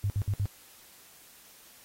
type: tone bursts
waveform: sine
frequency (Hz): 100.4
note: G2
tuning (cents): +42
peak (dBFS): -25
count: 4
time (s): 0.04-0.456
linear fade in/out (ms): 0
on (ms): 59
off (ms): 60
effects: white hiss -55 dBFS RMS until 1.84 s + AAC 48 kbps